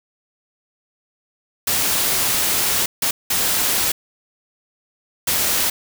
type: noise bursts at uneven times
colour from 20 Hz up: white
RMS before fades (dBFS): -19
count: 4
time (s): 1.67-2.86 / 3.02-3.11 / 3.3-3.92 / 5.27-5.7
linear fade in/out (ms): 5
effects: none